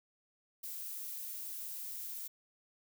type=noise; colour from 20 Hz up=violet; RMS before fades=-43 dBFS; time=0.63-2.28 s; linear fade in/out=10 ms; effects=none